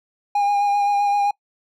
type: tone with vibrato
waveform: triangle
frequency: 813 Hz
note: G#5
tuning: 37 cents flat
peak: -14 dBFS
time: 0.35-1.31 s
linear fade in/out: 5 ms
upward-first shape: sine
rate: 7.7 Hz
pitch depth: 19 cents each way
effects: noise-tail reverb RT60 0.1 s tail -24 dB re dry